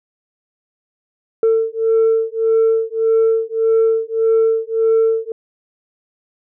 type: beating tone pair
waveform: sine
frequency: 448.1 / 449.8 Hz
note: A4 / A4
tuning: +32 / +38 cents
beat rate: 1.7 Hz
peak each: -14 dBFS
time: 1.43-5.32 s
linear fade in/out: 2 ms
effects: tanh soft clip ceiling -8 dBFS